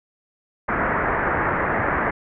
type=low-pass noise; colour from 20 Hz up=white; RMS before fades=-22 dBFS; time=0.68-2.11 s; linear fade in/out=10 ms; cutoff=1900 Hz; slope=48 dB/octave; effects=none